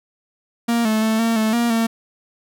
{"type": "tone with pitch steps", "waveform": "45% pulse", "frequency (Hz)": [234.1, 217.8, 220.6, 228.4, 218.6, 236.2, 227.3], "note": ["A#3", "A3", "A3", "A#3", "A3", "A#3", "A#3"], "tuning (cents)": [8, -17, 5, -35, -11, 23, -43], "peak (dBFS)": -16, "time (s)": [0.68, 1.87], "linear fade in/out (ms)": 10, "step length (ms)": 170, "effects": []}